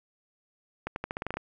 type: accelerating click train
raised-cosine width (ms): 0.5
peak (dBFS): -17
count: 10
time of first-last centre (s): 0.87-1.37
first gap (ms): 91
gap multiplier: 0.87
effects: none